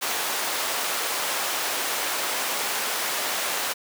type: high-pass noise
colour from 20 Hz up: pink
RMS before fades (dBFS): -27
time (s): 0.01-3.74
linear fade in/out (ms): 20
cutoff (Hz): 620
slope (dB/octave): 12
effects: none